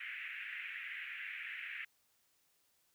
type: band-pass noise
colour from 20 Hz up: pink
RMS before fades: -45 dBFS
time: 0-1.85 s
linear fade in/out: 5 ms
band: 1700 to 2600 Hz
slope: 48 dB/octave
effects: white hiss -75 dBFS RMS until 2.94 s